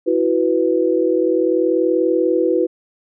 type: chord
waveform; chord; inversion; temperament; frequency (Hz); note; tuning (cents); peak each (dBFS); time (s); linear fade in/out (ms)
sine; E suspended second; none; equal; 329.6 / 370 / 493.9; E4 / F#4 / B4; 0 / 0 / 0; -18; 0.06-2.67; 20
effects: none